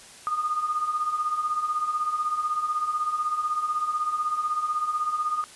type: beating tone pair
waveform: sine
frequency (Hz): 1214 / 1230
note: D#6 / D#6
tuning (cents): -43 / -20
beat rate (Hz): 16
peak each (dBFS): -31 / -25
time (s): 0.27-5.44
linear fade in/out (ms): 0
effects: white hiss -47 dBFS RMS until 5.55 s + resampled to 24000 Hz